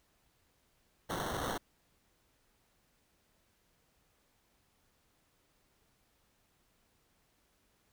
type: noise with sample-and-hold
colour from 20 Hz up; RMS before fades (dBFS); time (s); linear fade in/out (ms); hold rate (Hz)
white; -37; 1.09-1.58; 10; 2450
effects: pink hiss -73 dBFS RMS until 7.92 s